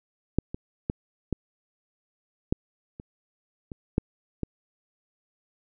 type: clicks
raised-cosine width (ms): 3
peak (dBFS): -8 / -20 / -13 / -13 / -9 / -26 / -24 / -8 / -15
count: 9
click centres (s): 0.386 / 0.545 / 0.899 / 1.327 / 2.525 / 2.999 / 3.718 / 3.981 / 4.433
effects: none